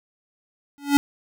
square tone with exponential growth, 284.2 Hz, C#4, 43 cents sharp, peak -10 dBFS, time 0.78-0.97 s, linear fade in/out 0 ms, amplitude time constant 41 ms, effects none

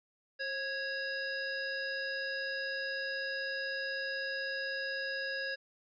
harmonic tone with a mistuned harmonic, 552 Hz, C#5, 7 cents flat, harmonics 1 / 3 / 5 / 7 / 9, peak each -41 / -36 / -47 / -50 / -43 dBFS, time 0.39-5.56 s, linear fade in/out 20 ms, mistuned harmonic 1, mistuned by -48 cents, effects none

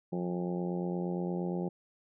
harmonic tone with a mistuned harmonic, 88.6 Hz, F2, 25 cents sharp, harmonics 2 / 3 / 4 / 5 / 6 / 7 / 8 / 9 / 10, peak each -33 / -46 / -37 / -43 / -43 / -49 / -52 / -46 / -54 dBFS, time 0.12-1.69 s, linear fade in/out 10 ms, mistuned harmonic 10, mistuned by -64 cents, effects none

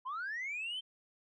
sine linear sweep, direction up, 980 to 3151 Hz, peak -35 dBFS, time 0.05-0.81 s, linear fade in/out 20 ms, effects tanh soft clip ceiling -34 dBFS

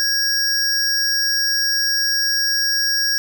square tone pair together, 1652 / 5576 Hz, G#6 / F8, -10 / -4 cents, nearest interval octave + major sixth, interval 2106 cents, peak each -23 / -18 dBFS, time 0-3.18 s, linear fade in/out 0 ms, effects none

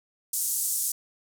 pink band-pass noise, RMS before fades -28 dBFS, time 0.33-0.92 s, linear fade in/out 5 ms, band 7200 to 14000 Hz, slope 24 dB/octave, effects none

